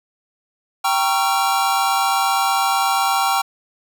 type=chord; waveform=square; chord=G half-diminished seventh; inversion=none; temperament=equal with one note detuned; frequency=784 / 932.3 / 1108.7 / 1365 Hz; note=G5 / Bb5 / Db6 / F6; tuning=0 / 0 / 0 / -40 cents; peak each=-20 / -24 / -24 / -23 dBFS; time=0.84-3.42 s; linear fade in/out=10 ms; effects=none